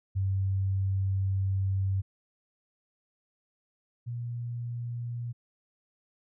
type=tone pair in turn; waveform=sine; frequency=96.4 / 119.38 Hz; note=G2 / A#2; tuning=-28 / +42 cents; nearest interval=major third; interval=370 cents; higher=second; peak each=-25 / -32 dBFS; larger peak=first; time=0.15-2.02 / 4.06-5.33 s; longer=first; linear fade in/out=20 ms; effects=none